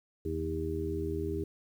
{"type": "harmonic tone with a mistuned harmonic", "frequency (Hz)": 80.1, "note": "E2", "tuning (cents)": -49, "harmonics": [1, 2, 3, 4, 5], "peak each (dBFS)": [-36, -42, -44, -37, -35], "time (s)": [0.25, 1.44], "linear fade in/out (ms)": 5, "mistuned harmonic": 1, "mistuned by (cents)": 46, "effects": ["10-bit"]}